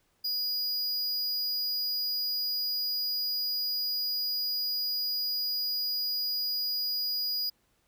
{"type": "tone", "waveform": "square", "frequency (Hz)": 4900, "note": "D#8", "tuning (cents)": -27, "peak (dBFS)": -29, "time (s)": [0.24, 7.5], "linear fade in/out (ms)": 10, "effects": ["pink hiss -71 dBFS RMS until 7.87 s"]}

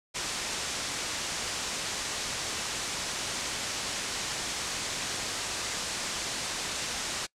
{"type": "low-pass noise", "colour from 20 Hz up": "white", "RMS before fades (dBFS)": -34, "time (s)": [0.14, 7.27], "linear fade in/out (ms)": 20, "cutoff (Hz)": 7900, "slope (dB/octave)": 24, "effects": ["noise-tail reverb RT60 0.1 s tail -24 dB re dry", "low-pass 12000 Hz 12 dB/octave"]}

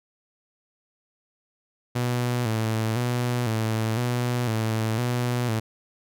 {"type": "tone with vibrato", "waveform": "sawtooth", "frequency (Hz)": 116.54, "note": "A#2", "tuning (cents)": 0, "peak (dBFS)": -19, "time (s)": [1.95, 5.6], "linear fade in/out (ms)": 10, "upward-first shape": "square", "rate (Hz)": 0.99, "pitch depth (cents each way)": 83, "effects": []}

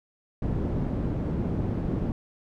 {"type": "low-pass noise", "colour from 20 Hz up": "white", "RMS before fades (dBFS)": -28, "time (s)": [0.42, 2.12], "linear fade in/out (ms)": 2, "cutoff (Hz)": 220, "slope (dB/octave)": 12, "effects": []}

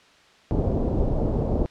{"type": "low-pass noise", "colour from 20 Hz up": "pink", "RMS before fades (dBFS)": -23, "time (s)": [0.51, 1.66], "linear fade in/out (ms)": 0, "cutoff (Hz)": 640, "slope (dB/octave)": 24, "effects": ["white hiss -54 dBFS RMS until 1.7 s", "low-pass 4000 Hz 12 dB/octave"]}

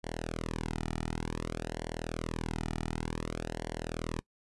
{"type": "tone with flanger", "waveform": "sawtooth", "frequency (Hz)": 40.51, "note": "E1", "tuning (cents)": -29, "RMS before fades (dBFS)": -37, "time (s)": [0.03, 4.21], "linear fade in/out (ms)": 20, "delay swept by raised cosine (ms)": [0.79, 1.89], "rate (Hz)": 0.55, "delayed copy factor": -0.8, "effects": ["noise-tail reverb RT60 0.1 s tail -22 dB re dry", "resampled to 24000 Hz"]}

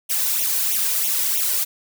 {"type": "noise with flanger", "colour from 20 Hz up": "blue", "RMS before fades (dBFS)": -21, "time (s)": [0.09, 1.65], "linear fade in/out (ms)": 20, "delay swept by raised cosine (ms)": [0.31, 2.11], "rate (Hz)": 3.1, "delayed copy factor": 1, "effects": []}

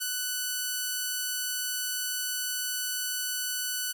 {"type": "tone", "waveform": "5% pulse", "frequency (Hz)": 1489, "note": "F#6", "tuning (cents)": 11, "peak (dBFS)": -18, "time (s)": [0, 3.93], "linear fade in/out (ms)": 20, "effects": []}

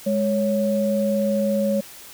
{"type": "tone pair together", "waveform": "sine", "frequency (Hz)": [207.5, 554.4], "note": ["G#3", "C#5"], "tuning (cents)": [-1, 0], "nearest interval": "octave + perfect fourth", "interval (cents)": 1701, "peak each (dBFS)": -21, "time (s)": [0.06, 1.81], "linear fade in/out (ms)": 10, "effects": ["white hiss -42 dBFS RMS until 2.13 s"]}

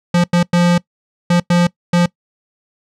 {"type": "tone bursts at uneven times", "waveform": "square", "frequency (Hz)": 174.61, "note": "F3", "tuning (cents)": 0, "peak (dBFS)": -10, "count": 6, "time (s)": [[0.14, 0.24], [0.33, 0.43], [0.53, 0.78], [1.3, 1.4], [1.5, 1.67], [1.93, 2.06]], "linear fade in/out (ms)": 5, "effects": ["noise-tail reverb RT60 0.1 s tail -22 dB re dry", "low-pass 7000 Hz 12 dB/octave"]}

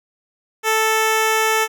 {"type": "tone", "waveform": "10% pulse", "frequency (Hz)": 440, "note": "A4", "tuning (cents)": 0, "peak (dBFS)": -7, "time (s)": [0.63, 1.68], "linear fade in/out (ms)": 50, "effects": []}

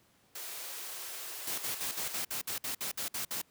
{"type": "high-pass noise", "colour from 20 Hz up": "white", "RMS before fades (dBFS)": -42, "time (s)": [0.35, 2.25], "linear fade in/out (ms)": 5, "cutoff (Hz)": 320, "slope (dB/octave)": 96}
{"type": "noise bursts", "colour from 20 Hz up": "white", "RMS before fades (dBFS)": -36, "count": 12, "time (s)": [1.47, 3.417], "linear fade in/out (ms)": 5, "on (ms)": 110, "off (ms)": 57}
{"effects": ["pink hiss -67 dBFS RMS until 3.5 s", "high-pass 80 Hz 12 dB/octave"]}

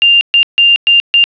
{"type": "tone bursts at uneven times", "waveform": "sine", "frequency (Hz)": 2794, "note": "F7", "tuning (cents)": 0, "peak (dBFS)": -4, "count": 5, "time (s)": [[0.02, 0.21], [0.34, 0.43], [0.58, 0.76], [0.87, 1], [1.14, 1.24]], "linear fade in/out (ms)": 0, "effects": ["resampled to 11025 Hz", "7-bit"]}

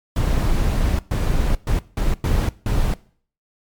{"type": "noise bursts at uneven times", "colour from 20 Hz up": "brown", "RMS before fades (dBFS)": -18, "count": 6, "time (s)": [[0.16, 0.99], [1.11, 1.55], [1.67, 1.79], [1.97, 2.14], [2.24, 2.49], [2.66, 2.94]], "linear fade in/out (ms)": 2, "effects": ["noise-tail reverb RT60 0.5 s tail -20 dB re dry", "MP3 96 kbps"]}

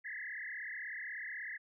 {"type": "tone with frequency modulation", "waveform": "sine", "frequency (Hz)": 1864.7, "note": "A#6", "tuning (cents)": 0, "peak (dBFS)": -40, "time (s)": [0.04, 1.58], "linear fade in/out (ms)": 20, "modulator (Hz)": 36.3, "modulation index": 5.6, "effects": []}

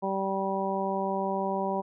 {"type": "harmonic tone", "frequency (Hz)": 193.9, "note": "G3", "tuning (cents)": -19, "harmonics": [1, 2, 3, 4, 5], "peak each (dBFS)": [-33, -33, -33, -33, -33], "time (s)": [0.02, 1.82], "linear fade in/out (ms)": 20, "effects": []}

